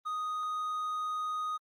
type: tone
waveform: triangle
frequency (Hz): 1244.5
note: D#6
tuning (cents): 0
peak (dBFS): -30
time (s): 0.05-1.58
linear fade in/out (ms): 20
effects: Opus 24 kbps